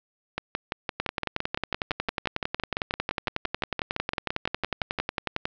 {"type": "two click trains", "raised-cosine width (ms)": 0.3, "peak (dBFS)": [-10, -11], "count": [50, 28], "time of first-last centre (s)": [[1, 5.455], [0.38, 4.988]], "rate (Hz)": [11, 5.86], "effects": ["low-pass 5000 Hz 12 dB/octave"]}